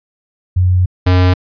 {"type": "tone pair in turn", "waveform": ["sine", "square"], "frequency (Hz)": [91, 91], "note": ["F#2", "F#2"], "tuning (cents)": [-28, -28], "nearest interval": "unison", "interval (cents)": 0, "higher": "neither", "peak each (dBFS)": -8, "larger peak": "neither", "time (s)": [[0.56, 0.86], [1.06, 1.34]], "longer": "first", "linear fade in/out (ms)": 10, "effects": ["resampled to 11025 Hz"]}